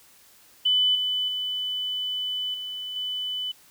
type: tone with level steps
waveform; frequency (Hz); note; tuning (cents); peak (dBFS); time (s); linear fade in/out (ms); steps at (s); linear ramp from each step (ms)
sine; 3000; F#7; +23; -18 / -23 / -26 / -31 / -27; 0.65-3.52; 10; 0.95 / 1.28 / 2.54 / 2.96; 2
effects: white hiss -55 dBFS RMS until 3.7 s